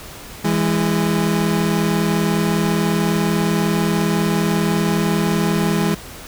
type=tone pair together; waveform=30% pulse; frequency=165.48 / 205.5 Hz; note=E3 / G#3; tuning=+7 / -18 cents; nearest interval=major third; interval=375 cents; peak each=-16 dBFS; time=0.44-5.95 s; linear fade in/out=10 ms; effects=pink hiss -36 dBFS RMS until 6.27 s